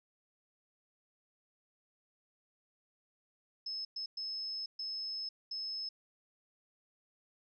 sine tone bursts at uneven times, 5200 Hz, E8, 24 cents flat, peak -37 dBFS, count 5, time 3.66-3.85 / 3.96-4.06 / 4.17-4.66 / 4.79-5.29 / 5.51-5.89 s, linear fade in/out 5 ms, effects none

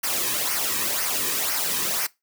white noise with flanger, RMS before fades -25 dBFS, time 0.03-2.07 s, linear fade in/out 10 ms, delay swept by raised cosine 0.26 to 1.46 ms, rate 2 Hz, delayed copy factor -0.6, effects noise-tail reverb RT60 0.2 s tail -21 dB re dry

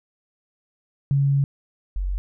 sine tone pair in turn, 139.4 / 46.52 Hz, C#3 / F#1, +10 / +10 cents, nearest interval octave + perfect fifth, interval 1900 cents, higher first, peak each -16 / -22 dBFS, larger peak first, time 1.11-1.44 / 1.96-2.18 s, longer first, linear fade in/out 0 ms, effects none

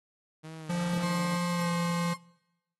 sawtooth tone with vibrato, 155.2 Hz, D#3, 4 cents flat, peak -37 dBFS, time 0.43-1.37 s, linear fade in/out 20 ms, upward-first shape sine, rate 2.1 Hz, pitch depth 60 cents each way
square tone with pitch glide, 174.61 to 171.61 Hz, F3 to F3, 0 to -30 cents, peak -29 dBFS, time 0.69-2.14 s, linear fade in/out 10 ms, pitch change -30 cents, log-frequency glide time 1.49-1.7 s
35% pulse tone, 1064 Hz, C6, 29 cents sharp, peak -34 dBFS, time 1.01-2.18 s, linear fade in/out 50 ms
violet noise with exponential decay, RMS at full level -40 dBFS, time 1.6-1.92 s, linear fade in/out 5 ms, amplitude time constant 69 ms
effects noise-tail reverb RT60 1.0 s tail -25 dB re dry + AAC 32 kbps

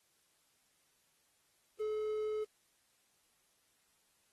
triangle tone with quantisation, 428.9 Hz, A4, 44 cents flat, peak -32 dBFS, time 1.79-2.45 s, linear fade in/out 20 ms, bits 10, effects white hiss -74 dBFS RMS until 4.32 s + AAC 32 kbps

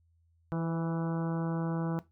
harmonic tone with a mistuned harmonic, 164.81 Hz, E3, in tune, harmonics 1 / 2 / 3 / 4 / 5 / 6 / 7 / 8 / 9, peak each -31 / -37 / -41 / -43 / -45 / -47 / -48 / -49 / -50 dBFS, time 0.52-1.99 s, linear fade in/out 0 ms, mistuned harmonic 3, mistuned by +22 cents, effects noise-tail reverb RT60 0.2 s tail -17 dB re dry + added 83 Hz sine -65 dBFS peak until 2.11 s

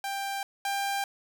sawtooth tone pair in turn, 790 / 794.6 Hz, G5 / G5, +13 / +23 cents, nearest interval unison, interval 10 cents, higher second, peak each -27 / -24 dBFS, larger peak second, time 0.04-0.43 / 0.65-1.04 s, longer neither, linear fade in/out 2 ms, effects none

